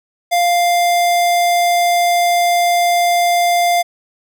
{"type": "tone", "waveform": "square", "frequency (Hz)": 698.5, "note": "F5", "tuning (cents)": 0, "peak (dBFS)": -12, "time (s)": [0.31, 3.83], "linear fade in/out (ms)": 20, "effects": []}